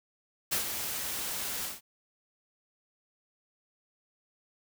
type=noise with ADSR envelope; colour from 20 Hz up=white; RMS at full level=-28 dBFS; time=0.51-1.81 s; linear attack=18 ms; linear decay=110 ms; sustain=-7 dB; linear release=170 ms; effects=none